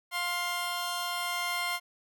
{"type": "tone pair together", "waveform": "15% pulse", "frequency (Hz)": [702.9, 1054], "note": ["F5", "C6"], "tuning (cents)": [11, 12], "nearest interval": "perfect fifth", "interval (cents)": 701, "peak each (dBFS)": [-28, -26], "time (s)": [0.11, 1.8], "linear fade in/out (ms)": 50, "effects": []}